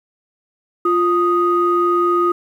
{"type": "tone pair together", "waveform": "sine", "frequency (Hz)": [349.2, 1244.4], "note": ["F4", "D#6"], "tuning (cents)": [0, 0], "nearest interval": "octave + minor seventh", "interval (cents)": 2200, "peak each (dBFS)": -15, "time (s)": [0.85, 2.32], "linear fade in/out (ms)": 5, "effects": ["tanh soft clip ceiling -5 dBFS", "8-bit"]}